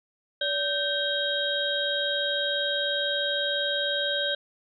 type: tone cluster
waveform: sine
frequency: 573 / 1557 / 3219 / 3797 Hz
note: D5 / G6 / G7 / A#7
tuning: -43 / -12 / +45 / +31 cents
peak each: -30 dBFS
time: 0.41-4.35 s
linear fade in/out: 5 ms
effects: none